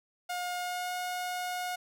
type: tone with pitch glide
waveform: sawtooth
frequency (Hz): 715 to 722.5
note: F5 to F#5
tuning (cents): +41 to -41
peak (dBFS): -29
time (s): 0.29-1.76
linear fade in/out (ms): 10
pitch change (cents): +18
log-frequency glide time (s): 0.56-0.93
effects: none